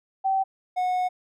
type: tone pair in turn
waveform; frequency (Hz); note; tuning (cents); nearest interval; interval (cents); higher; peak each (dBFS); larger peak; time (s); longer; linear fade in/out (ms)
sine / triangle; 771 / 731; G5 / F#5; -29 / -21; minor second; 92; first; -20; neither; 0.24-0.44 / 0.76-1.09; second; 20
effects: none